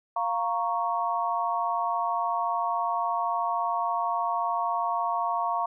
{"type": "chord", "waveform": "sine", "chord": "Bb minor", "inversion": "second", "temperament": "equal", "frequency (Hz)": [698.5, 932.3, 1108.7], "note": ["F5", "Bb5", "Db6"], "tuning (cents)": [0, 0, 0], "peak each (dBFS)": -29, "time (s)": [0.16, 5.66], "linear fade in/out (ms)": 5, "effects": []}